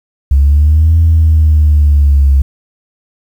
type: linear two-way sweep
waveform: sine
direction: up then down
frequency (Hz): 67.6 to 82.41 to 67.6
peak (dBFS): -3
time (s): 0.31-2.42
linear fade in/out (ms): 5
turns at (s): 0.98
effects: tanh soft clip ceiling -1 dBFS + 7-bit